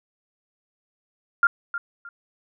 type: tone with echo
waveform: sine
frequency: 1398 Hz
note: F6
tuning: 1 cent sharp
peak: -13 dBFS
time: 1.43-1.47 s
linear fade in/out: 2 ms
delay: 310 ms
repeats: 2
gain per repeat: -12 dB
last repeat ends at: 2.09 s
effects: none